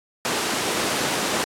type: high-pass noise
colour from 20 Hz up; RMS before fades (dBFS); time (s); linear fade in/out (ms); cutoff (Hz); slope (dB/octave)
pink; -24; 0.25-1.44; 0; 250; 12
effects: low-pass 10000 Hz 12 dB/octave + AAC 64 kbps